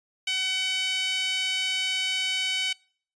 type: tone with high-pass filter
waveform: sawtooth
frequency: 754 Hz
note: F#5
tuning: 32 cents sharp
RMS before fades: -27 dBFS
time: 0.27-2.73 s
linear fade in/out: 5 ms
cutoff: 2700 Hz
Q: 7.8
effects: noise-tail reverb RT60 0.5 s tail -25 dB re dry + resampled to 22050 Hz